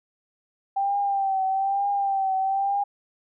sine tone with vibrato, 784 Hz, G5, in tune, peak -21 dBFS, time 0.76-2.84 s, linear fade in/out 10 ms, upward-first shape triangle, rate 1.1 Hz, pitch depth 55 cents each way, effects none

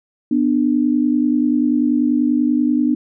sine tone pair together, 247.1 / 297.4 Hz, B3 / D4, +1 / +22 cents, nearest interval minor third, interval 321 cents, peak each -16 dBFS, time 0.31-2.95 s, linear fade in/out 5 ms, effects none

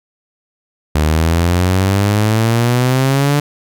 sawtooth exponential sweep, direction up, 75 to 146.83 Hz, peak -7 dBFS, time 0.95-3.4 s, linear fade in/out 5 ms, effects none

